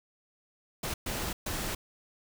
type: noise bursts at uneven times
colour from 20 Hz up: pink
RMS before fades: -34 dBFS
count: 3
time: 0.83-0.94 / 1.06-1.33 / 1.46-1.75 s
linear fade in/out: 5 ms
effects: none